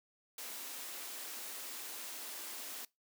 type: high-pass noise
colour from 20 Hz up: white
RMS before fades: -45 dBFS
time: 0.38-2.85 s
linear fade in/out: 2 ms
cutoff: 230 Hz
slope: 96 dB/octave
effects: noise-tail reverb RT60 0.2 s tail -22 dB re dry